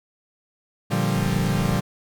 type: chord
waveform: 40% pulse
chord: G minor seventh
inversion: first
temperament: equal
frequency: 116.54 / 146.83 / 174.61 / 196 Hz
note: Bb2 / D3 / F3 / G3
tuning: 0 / 0 / 0 / 0 cents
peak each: -25 dBFS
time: 0.9-1.81 s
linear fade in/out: 20 ms
type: noise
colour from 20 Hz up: brown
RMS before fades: -32 dBFS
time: 1.15-1.78 s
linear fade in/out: 10 ms
effects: none